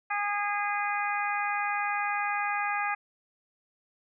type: harmonic tone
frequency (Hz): 410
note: G#4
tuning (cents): -22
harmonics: 2 / 3 / 4 / 5 / 6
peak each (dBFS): -31 / -33 / -34 / -35 / -36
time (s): 0.1-2.95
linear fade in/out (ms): 10
effects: none